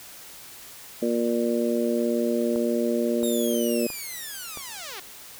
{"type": "harmonic tone", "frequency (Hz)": 118.1, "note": "A#2", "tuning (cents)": 23, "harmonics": [2, 3, 4, 5], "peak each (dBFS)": [-25, -27, -28, -29], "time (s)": [1.02, 3.87], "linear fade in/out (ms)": 5}
{"type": "click train", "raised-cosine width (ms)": 1, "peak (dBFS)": -24, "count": 4, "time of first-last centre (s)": [2.56, 4.573], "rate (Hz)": 1.49}
{"type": "linear sweep", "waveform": "5% pulse", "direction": "down", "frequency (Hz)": [3758, 349.2], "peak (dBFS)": -24, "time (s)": [3.23, 5], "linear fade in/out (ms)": 5}
{"effects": ["white hiss -44 dBFS RMS until 5.39 s"]}